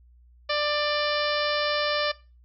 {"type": "harmonic tone", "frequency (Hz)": 592, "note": "D5", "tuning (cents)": 14, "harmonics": [1, 2, 3, 4, 5, 6, 7, 8, 9], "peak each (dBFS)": [-27, -30, -32, -33, -34, -35, -35, -36, -37], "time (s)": [0.49, 2.12], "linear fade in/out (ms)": 10, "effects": ["noise-tail reverb RT60 0.3 s tail -19 dB re dry", "added 60 Hz sine -52 dBFS peak until 2.44 s"]}